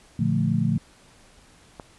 sine chord, Bb major seventh, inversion none, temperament equal, 116.54 / 146.83 / 174.61 / 220 Hz, Bb2 / D3 / F3 / A3, 0 / 0 / 0 / 0 cents, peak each -26 / -25 / -25 / -25 dBFS, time 0.19-0.78 s, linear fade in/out 5 ms
click, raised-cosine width 1 ms, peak -22 dBFS, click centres 1.798 s
effects pink hiss -54 dBFS RMS until 1.98 s + resampled to 24000 Hz

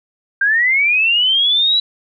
sine linear sweep, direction up, 1568 to 3951 Hz, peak -11 dBFS, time 0.41-1.8 s, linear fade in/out 5 ms, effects none

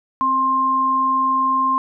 sine tone pair together, 263 / 1057 Hz, C4 / C6, +9 / +17 cents, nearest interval 2 octaves, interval 2408 cents, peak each -27 / -15 dBFS, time 0.21-1.78 s, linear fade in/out 0 ms, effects none

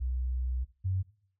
sine tone pair in turn, 62.8 / 94.09 Hz, B1 / F#2, +30 / +30 cents, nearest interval perfect fifth, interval 700 cents, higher second, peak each -29 / -27 dBFS, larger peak second, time 0-0.65 / 0.84-1.03 s, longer first, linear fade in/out 20 ms, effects noise-tail reverb RT60 0.5 s tail -17 dB re dry

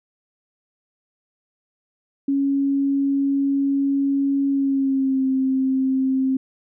sine tone with pitch glide, 277 to 264 Hz, C#4 to C4, -1 to +16 cents, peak -17 dBFS, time 2.28-6.37 s, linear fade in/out 5 ms, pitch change -83 cents, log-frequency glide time 4.49-5.26 s, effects none

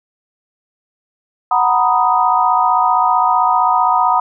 sine chord, B major seventh, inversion second, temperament equal, 740 / 932.3 / 987.8 / 1244.5 Hz, F#5 / A#5 / B5 / D#6, 0 / 0 / 0 / 0 cents, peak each -16 dBFS, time 1.51-4.2 s, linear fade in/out 5 ms, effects none

